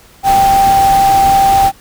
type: tone in noise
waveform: sine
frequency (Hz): 784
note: G5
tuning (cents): 0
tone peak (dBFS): -6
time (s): 0.23-1.72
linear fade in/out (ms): 50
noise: pink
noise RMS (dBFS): -20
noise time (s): 0.23-1.72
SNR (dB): +11
effects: pink hiss -43 dBFS RMS until 1.8 s